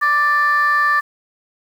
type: tone pair together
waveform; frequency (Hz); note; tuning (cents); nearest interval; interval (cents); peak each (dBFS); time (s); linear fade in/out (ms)
sine; 1174.7 / 1769; D6 / A6; 0 / +9; perfect fifth; 709; -14; 0.01-1.01; 20
effects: tanh soft clip ceiling -8 dBFS + 7-bit